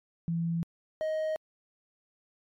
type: tone pair in turn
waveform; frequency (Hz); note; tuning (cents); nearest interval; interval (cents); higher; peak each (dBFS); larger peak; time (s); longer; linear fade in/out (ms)
sine / triangle; 167.4 / 626.7; E3 / D#5; +27 / +12; octave + major seventh; 2285; second; -27 / -26; second; 0.28-0.63 / 1.01-1.36; neither; 0
effects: MP3 64 kbps